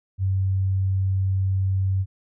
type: tone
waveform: sine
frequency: 95.6 Hz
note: G2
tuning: 43 cents flat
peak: -19 dBFS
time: 0.18-2.06 s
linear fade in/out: 50 ms
effects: none